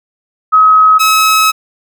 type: tone pair in turn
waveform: sine / sawtooth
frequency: 1274 / 1285.1 Hz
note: D#6 / E6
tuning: +41 / -44 cents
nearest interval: unison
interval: 15 cents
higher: second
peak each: -3 dBFS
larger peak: neither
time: 0.52-0.99 / 0.99-1.52 s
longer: second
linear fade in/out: 20 ms
effects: none